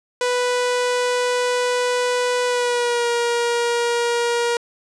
sawtooth tone with pitch glide, 493.9 to 474.1 Hz, B4 to A#4, 0 to +29 cents, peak -14 dBFS, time 0.21-4.57 s, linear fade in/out 2 ms, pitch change -71 cents, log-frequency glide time 2.46-3.08 s, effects resampled to 22050 Hz + 9-bit

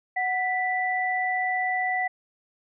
sine tone pair together, 740 / 1975.5 Hz, F#5 / B6, 0 / 0 cents, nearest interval octave + perfect fourth, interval 1700 cents, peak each -26 dBFS, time 0.16-2.08 s, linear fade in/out 10 ms, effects none

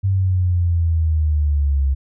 sine exponential sweep, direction down, 98 to 67 Hz, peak -14 dBFS, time 0.03-1.95 s, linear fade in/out 20 ms, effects none

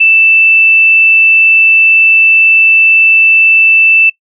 sine tone, 2651 Hz, E7, 9 cents sharp, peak -3 dBFS, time 0-4.1 s, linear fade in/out 10 ms, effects noise-tail reverb RT60 0.1 s tail -21 dB re dry

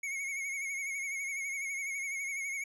square tone with vibrato, 2200 Hz, C#7, 14 cents flat, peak -35 dBFS, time 0.03-2.64 s, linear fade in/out 5 ms, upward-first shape sine, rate 12 Hz, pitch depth 53 cents each way, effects low-pass 11000 Hz 12 dB/octave

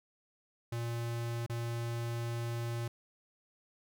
square tone with dropouts, 117.4 Hz, A#2, 13 cents sharp, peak -35 dBFS, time 0.72-2.88 s, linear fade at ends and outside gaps 5 ms, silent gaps 1.464-1.496 s, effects none

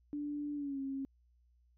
sine tone with pitch glide, 292.4 to 271.2 Hz, D4 to C#4, -7 to -38 cents, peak -36 dBFS, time 0.13-1.05 s, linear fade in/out 0 ms, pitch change -131 cents, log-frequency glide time 0.55-0.8 s, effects added 60 Hz sine -66 dBFS peak until 1.77 s

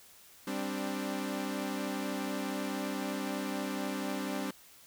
sawtooth chord, G suspended fourth, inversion none, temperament equal with one note detuned, 197.13 / 261.6 / 293.7 Hz, G3 / C4 / D4, +10 / 0 / 0 cents, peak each -34 dBFS, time 0.47-4.51 s, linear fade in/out 5 ms, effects white hiss -57 dBFS RMS until 4.86 s

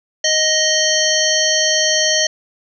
harmonic tone, 623 Hz, D#5, 2 cents sharp, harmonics 1 / 3 / 5 / 7 / 9 / 10, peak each -20 / -20 / -20 / -20 / -20 / -20 dBFS, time 0.24-2.27 s, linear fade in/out 5 ms, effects none

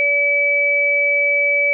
sine tone pair together, 573.8 / 2295 Hz, D5 / D7, -40 / -40 cents, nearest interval 2 octaves, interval 2400 cents, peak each -21 / -14 dBFS, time 0-1.73 s, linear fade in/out 0 ms, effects none

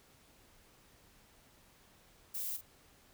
violet noise with echo, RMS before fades -39 dBFS, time 2.34-2.57 s, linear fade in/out 10 ms, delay 43 ms, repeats 1, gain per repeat -10 dB, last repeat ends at 2.613 s, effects pink hiss -64 dBFS RMS until 3.13 s

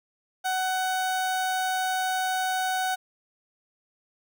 30% pulse tone, 748 Hz, F#5, 19 cents sharp, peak -22 dBFS, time 0.44-2.96 s, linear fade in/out 20 ms, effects none

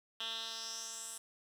10% pulse tone with band-pass filter sweep, 225.8 Hz, A3, 45 cents sharp, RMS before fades -43 dBFS, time 0.2-1.18 s, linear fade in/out 5 ms, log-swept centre 3200 to 9000 Hz, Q 3.6, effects 10-bit

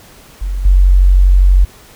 sine tone with level steps, 46.25 Hz, F#1, in tune, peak -15 / -4 dBFS, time 0.41-1.65 s, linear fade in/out 10 ms, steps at 0.65 s, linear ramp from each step 5 ms, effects pink hiss -41 dBFS RMS until 1.95 s

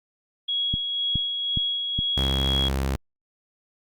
sine tone with tremolo, 3322 Hz, G#7, in tune, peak -22 dBFS, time 0.48-2.69 s, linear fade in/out 10 ms, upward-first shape sine, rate 2 Hz, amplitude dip 35%
click train, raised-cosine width 5 ms, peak -14 dBFS, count 4, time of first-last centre 0.74-1.99 s, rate 2.4 Hz
sawtooth tone, 67.2 Hz, C2, 47 cents sharp, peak -19 dBFS, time 2.17-2.96 s, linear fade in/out 0 ms
effects Opus 48 kbps

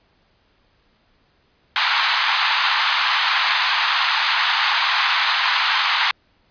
pink band-pass noise, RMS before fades -19 dBFS, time 1.76-6.11 s, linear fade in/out 0 ms, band 870 to 4600 Hz, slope 48 dB/octave, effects pink hiss -61 dBFS RMS until 6.5 s + resampled to 11025 Hz

